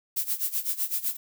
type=noise with tremolo; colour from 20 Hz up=violet; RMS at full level=-26 dBFS; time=0.16-1.17 s; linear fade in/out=10 ms; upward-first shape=sine; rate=7.9 Hz; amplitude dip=85%; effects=none